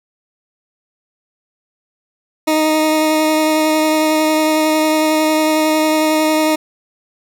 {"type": "tone with vibrato", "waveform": "20% pulse", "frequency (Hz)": 311.1, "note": "D#4", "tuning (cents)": 0, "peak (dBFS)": -7, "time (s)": [2.47, 6.56], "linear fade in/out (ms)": 10, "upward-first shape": "sine", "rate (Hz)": 11, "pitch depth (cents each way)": 11, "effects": []}